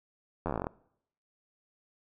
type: slowing click train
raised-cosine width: 1 ms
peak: -18 dBFS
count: 13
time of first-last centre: 0.46-0.669 s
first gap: 11 ms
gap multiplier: 1.08
effects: noise-tail reverb RT60 0.7 s tail -22 dB re dry